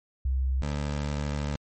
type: tone pair in turn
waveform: sine / 20% pulse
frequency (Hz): 65.41 / 72.91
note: C2 / D2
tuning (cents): 0 / -12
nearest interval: major second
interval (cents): 188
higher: second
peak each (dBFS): -23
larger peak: neither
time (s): 0.25-0.62 / 0.62-1.56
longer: second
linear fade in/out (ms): 5
effects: MP3 32 kbps